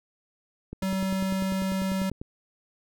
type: click train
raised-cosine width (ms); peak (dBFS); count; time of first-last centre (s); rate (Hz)
3; -23; 16; 0.73-2.215; 10.1
type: tone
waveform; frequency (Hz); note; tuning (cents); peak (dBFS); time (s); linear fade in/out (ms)
square; 190.8; G3; -47; -26; 0.82-2.1; 5
effects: none